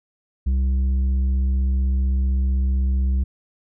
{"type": "tone with tanh clipping", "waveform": "sine", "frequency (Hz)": 65.41, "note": "C2", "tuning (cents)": 0, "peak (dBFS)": -18, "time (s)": [0.46, 3.24], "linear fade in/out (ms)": 10, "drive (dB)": 6, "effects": []}